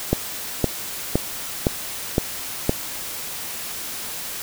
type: click train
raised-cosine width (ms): 2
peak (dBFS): -3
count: 6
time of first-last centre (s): 0.13-2.694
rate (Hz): 1.95
effects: white hiss -31 dBFS RMS until 4.42 s